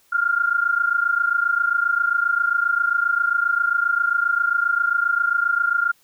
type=tone pair together; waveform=sine; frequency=1387.5 / 1415 Hz; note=F6 / F6; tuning=-12 / +22 cents; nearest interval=unison; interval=34 cents; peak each=-20 dBFS; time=0.12-5.92 s; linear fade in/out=10 ms; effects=white hiss -59 dBFS RMS until 6.03 s